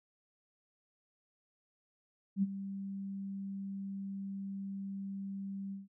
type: tone with ADSR envelope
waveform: sine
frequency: 196 Hz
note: G3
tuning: in tune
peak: -25 dBFS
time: 2.36-5.88 s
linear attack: 66 ms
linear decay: 32 ms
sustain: -13 dB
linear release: 160 ms
effects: none